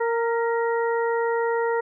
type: harmonic tone with a mistuned harmonic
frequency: 463.4 Hz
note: A#4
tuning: 10 cents flat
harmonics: 1 / 2 / 3 / 4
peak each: -22 / -27 / -33 / -33 dBFS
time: 0-1.81 s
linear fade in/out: 10 ms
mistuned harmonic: 4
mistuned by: +32 cents
effects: none